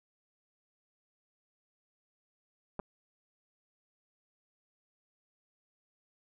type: clicks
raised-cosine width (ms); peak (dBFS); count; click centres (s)
1; -24; 2; 2.793 / 2.798
effects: none